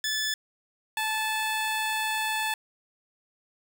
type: tone pair in turn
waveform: 15% pulse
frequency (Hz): 1735 / 872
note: A6 / A5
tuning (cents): -25 / -16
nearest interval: octave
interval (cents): 1191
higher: first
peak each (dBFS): -20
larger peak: neither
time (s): 0.04-0.34 / 0.97-2.54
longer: second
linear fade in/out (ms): 2
effects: none